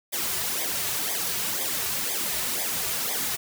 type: noise with flanger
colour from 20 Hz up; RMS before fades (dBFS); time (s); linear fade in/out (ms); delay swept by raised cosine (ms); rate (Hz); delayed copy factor
white; -28; 0.12-3.37; 20; 0.7 to 3.8; 2; -0.85
effects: none